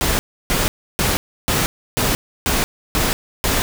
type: noise bursts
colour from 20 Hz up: pink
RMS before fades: -18 dBFS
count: 8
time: 0.01-3.62 s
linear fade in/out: 0 ms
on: 180 ms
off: 310 ms
effects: none